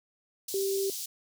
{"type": "high-pass noise", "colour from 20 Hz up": "pink", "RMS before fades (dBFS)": -37, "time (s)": [0.48, 1.06], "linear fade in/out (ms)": 5, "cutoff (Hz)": 4300, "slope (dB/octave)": 24}
{"type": "tone", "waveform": "sine", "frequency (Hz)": 390.5, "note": "G4", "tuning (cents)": -7, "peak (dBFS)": -27, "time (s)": [0.54, 0.9], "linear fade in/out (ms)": 2}
{"effects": []}